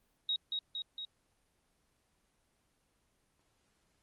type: tone with echo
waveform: sine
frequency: 3789 Hz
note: A#7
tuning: 27 cents sharp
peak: -30 dBFS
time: 0.29-0.36 s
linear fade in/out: 2 ms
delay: 230 ms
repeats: 3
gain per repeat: -3 dB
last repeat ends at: 1.05 s
effects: pink hiss -75 dBFS RMS until 4.02 s + Opus 24 kbps